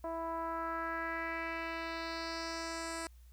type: tone with low-pass filter sweep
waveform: 10% pulse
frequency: 329.6 Hz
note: E4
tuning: in tune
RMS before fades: -39 dBFS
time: 0.04-3.07 s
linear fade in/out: 2 ms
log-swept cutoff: 790 to 8900 Hz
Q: 2.5
effects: added 60 Hz sine -54 dBFS peak until 3.32 s + white hiss -71 dBFS RMS until 3.32 s